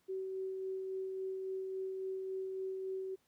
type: tone with tremolo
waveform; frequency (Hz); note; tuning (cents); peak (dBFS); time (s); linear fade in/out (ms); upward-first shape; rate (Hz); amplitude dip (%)
sine; 380; F#4; +46; -36; 0.08-3.16; 20; sine; 3.6; 25
effects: pink hiss -75 dBFS RMS until 3.27 s + high-pass 80 Hz 12 dB/octave